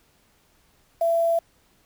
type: tone with quantisation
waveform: sine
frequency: 670 Hz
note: E5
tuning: 28 cents sharp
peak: -18 dBFS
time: 1.01-1.39 s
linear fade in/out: 5 ms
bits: 7
effects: pink hiss -62 dBFS RMS until 1.85 s